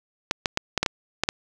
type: clicks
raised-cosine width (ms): 0.2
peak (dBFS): -4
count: 8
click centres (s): 0.311 / 0.458 / 0.574 / 0.777 / 0.83 / 0.862 / 1.236 / 1.289
effects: none